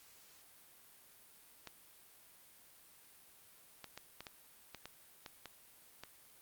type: clicks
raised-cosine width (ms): 0.2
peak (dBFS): -29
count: 10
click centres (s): 1.673 / 3.843 / 3.976 / 4.206 / 4.268 / 4.747 / 4.856 / 5.262 / 5.457 / 6.036
effects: white hiss -62 dBFS RMS until 6.41 s + Opus 48 kbps